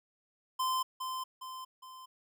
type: tone with echo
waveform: square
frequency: 1034 Hz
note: C6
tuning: 21 cents flat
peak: -30 dBFS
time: 0.59-0.83 s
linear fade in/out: 10 ms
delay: 410 ms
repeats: 3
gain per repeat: -6 dB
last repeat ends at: 2.06 s
effects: none